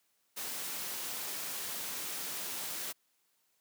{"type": "noise", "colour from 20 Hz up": "white", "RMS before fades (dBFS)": -39, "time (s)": [0.36, 2.93], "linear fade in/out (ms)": 20, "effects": ["white hiss -75 dBFS RMS until 3.6 s", "high-pass 150 Hz 12 dB/octave"]}